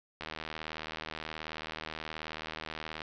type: click train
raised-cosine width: 0.3 ms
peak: -22 dBFS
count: 222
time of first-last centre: 0.21-3.018 s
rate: 78.7 Hz
effects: resampled to 16000 Hz + 10-bit